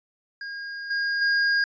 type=tone with level steps; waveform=square; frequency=1625 Hz; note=G#6; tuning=38 cents flat; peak=-33 / -24 / -20 dBFS; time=0.41-1.64 s; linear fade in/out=2 ms; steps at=0.9 / 1.21 s; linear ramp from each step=10 ms; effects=resampled to 16000 Hz